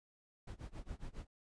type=noise with tremolo; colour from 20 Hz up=brown; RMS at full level=-44 dBFS; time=0.47-1.27 s; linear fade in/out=5 ms; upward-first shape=sine; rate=7.3 Hz; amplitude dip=95%; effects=resampled to 22050 Hz